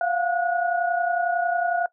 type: tone cluster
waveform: sine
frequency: 693 / 724 / 1456 Hz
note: F5 / F#5 / F#6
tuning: -14 / -38 / -28 cents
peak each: -23 / -27 / -28 dBFS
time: 0.01-1.86 s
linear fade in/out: 2 ms
effects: noise-tail reverb RT60 0.1 s tail -18 dB re dry